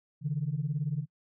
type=beating tone pair; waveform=sine; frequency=138.59 / 156.59 Hz; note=C#3 / D#3; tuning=0 / +11 cents; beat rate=18 Hz; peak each=-31 dBFS; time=0.21-1.06 s; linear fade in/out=50 ms; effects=noise-tail reverb RT60 0.1 s tail -25 dB re dry + tanh soft clip ceiling -21 dBFS